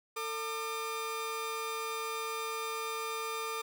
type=tone pair together; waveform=sawtooth; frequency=450 / 1201.4 Hz; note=A4 / D6; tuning=+39 / +39 cents; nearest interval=octave + perfect fourth; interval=1700 cents; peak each=-35 / -33 dBFS; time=0.16-3.62 s; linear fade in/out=10 ms; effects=none